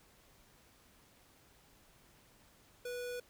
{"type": "tone", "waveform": "square", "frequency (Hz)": 490, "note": "B4", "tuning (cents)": -14, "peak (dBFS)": -40, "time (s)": [2.85, 3.2], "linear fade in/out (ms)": 5, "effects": ["pink hiss -65 dBFS RMS until 3.29 s"]}